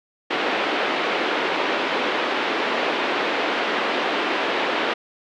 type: band-pass noise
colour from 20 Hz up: pink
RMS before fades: -23 dBFS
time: 0.3-4.94 s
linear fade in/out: 10 ms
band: 300 to 3400 Hz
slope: 24 dB/octave
effects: none